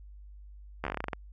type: slowing click train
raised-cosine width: 0.5 ms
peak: -17 dBFS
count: 12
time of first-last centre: 0.84-1.132 s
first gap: 12 ms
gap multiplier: 1.15
effects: added 50 Hz sine -46 dBFS peak until 1.32 s